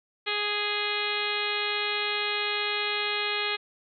harmonic tone, 415.3 Hz, G#4, in tune, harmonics 1 / 2 / 3 / 4 / 5 / 6 / 7 / 8 / 9 / 10, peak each -35 / -38 / -36 / -36 / -34 / -33 / -38 / -34 / -37 / -37 dBFS, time 0.26-3.57 s, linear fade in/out 20 ms, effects none

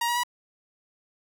sawtooth tone with pitch steps, 943 / 957.8 / 972.9 Hz, A#5 / A#5 / B5, +20 / +47 / -26 cents, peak -20 dBFS, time 0.01-0.235 s, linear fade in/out 5 ms, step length 75 ms, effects none

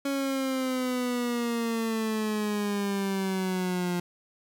30% pulse exponential sweep, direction down, 278.4 to 175.6 Hz, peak -24 dBFS, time 0.05-4 s, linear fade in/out 5 ms, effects none

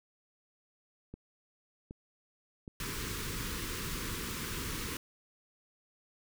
click train, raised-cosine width 3 ms, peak -31 dBFS, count 4, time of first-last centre 1.14-3.448 s, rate 1.3 Hz
pink band-stop noise, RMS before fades -38 dBFS, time 2.8-4.97 s, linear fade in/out 2 ms, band 480 to 1000 Hz, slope 48 dB/octave
effects none

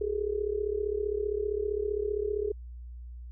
sine tone with amplitude modulation, 415.3 Hz, G#4, in tune, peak -24 dBFS, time 0.01-2.52 s, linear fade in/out 5 ms, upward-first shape sine, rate 35.3 Hz, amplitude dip 85%, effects added 60 Hz sine -40 dBFS peak until 3.31 s

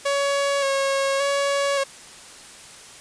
sawtooth tone with vibrato, 554 Hz, C#5, 1 cent flat, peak -16 dBFS, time 0.05-1.84 s, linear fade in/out 10 ms, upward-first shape square, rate 0.87 Hz, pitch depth 22 cents each way, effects white hiss -43 dBFS RMS until 3 s + resampled to 22050 Hz

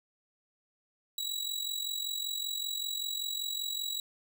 sawtooth tone with amplitude modulation, 3895 Hz, B7, 25 cents flat, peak -27 dBFS, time 1.18-4 s, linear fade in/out 2 ms, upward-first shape sine, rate 45.2 Hz, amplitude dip 70%, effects none

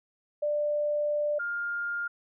sine tone pair in turn, 592 / 1408 Hz, D5 / F6, +14 / +14 cents, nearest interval octave + minor third, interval 1500 cents, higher second, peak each -25 / -29 dBFS, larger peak first, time 0.42-1.39 / 1.39-2.08 s, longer first, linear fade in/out 10 ms, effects none

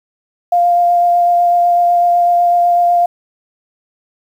sine tone with vibrato, 699 Hz, F5, 1 cent sharp, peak -8 dBFS, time 0.52-3.06 s, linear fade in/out 5 ms, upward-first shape sine, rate 8 Hz, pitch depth 11 cents each way, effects 7-bit

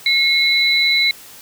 sine tone pair together, 2168 / 3978 Hz, C#7 / B7, -39 / +12 cents, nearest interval major seventh, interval 1051 cents, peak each -15 dBFS, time 0.06-1.11 s, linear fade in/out 2 ms, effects white hiss -40 dBFS RMS until 1.41 s

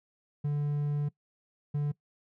triangle tone bursts at uneven times, 146.1 Hz, D3, 9 cents flat, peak -25 dBFS, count 2, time 0.44-1.09 / 1.74-1.92 s, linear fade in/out 10 ms, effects noise-tail reverb RT60 0.1 s tail -21 dB re dry

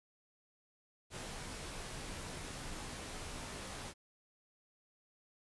pink noise with comb filter, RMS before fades -45 dBFS, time 1.1-3.94 s, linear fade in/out 50 ms, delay 18 ms, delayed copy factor -0.5, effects resampled to 24000 Hz

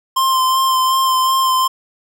square tone with vibrato, 1046.5 Hz, C6, in tune, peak -13 dBFS, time 0.16-1.68 s, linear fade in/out 10 ms, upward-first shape sine, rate 2.7 Hz, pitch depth 20 cents each way, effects none

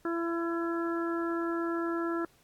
harmonic tone, 336.4 Hz, E4, 35 cents sharp, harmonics 1 / 2 / 3 / 4 / 5, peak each -30 / -41 / -42 / -37 / -42 dBFS, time 0.05-2.25 s, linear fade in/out 2 ms, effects pink hiss -65 dBFS RMS until 2.43 s + AAC 64 kbps

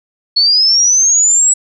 sine linear sweep, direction up, 4349 to 7830 Hz, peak -7 dBFS, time 0.36-1.54 s, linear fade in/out 10 ms, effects none

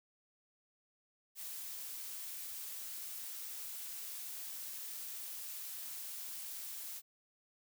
blue noise, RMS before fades -45 dBFS, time 1.35-7.02 s, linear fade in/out 50 ms, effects none

